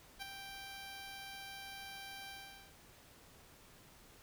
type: tone with ADSR envelope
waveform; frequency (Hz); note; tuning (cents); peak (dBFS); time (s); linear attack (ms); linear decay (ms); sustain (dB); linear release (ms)
10% pulse; 785; G5; +2; -32; 0.19-2.75; 32; 8; -7; 460
effects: pink hiss -61 dBFS RMS until 4.22 s